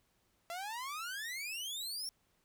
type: exponential sweep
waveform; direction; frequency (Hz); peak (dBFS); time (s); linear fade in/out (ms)
sawtooth; up; 666 to 5580; -36; 0.5-2.09; 0
effects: pink hiss -75 dBFS RMS until 2.44 s